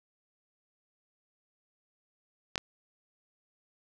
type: clicks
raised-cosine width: 0.2 ms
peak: -14 dBFS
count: 2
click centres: 2.557 / 2.579 s
effects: none